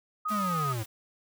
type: tone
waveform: sine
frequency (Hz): 1249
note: D#6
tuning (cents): +6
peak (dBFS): -28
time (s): 0.25-0.73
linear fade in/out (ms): 10
type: noise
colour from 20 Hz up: white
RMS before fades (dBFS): -45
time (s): 0.28-0.86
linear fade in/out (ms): 10
type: linear sweep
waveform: square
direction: down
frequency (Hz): 220 to 103.83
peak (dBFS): -31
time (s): 0.3-0.84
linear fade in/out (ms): 20
effects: none